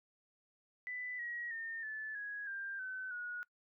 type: tone with pitch steps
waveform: sine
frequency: 1992 / 1904.2 / 1820.4 / 1740.2 / 1663.5 / 1590.2 / 1520.2 / 1453.2 Hz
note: B6 / A#6 / A#6 / A6 / G#6 / G6 / F#6 / F#6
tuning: +14 / +36 / -42 / -20 / +2 / +24 / +46 / -32 cents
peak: -40 dBFS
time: 0.87-3.43 s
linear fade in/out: 0 ms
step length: 320 ms
effects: noise-tail reverb RT60 0.1 s tail -21 dB re dry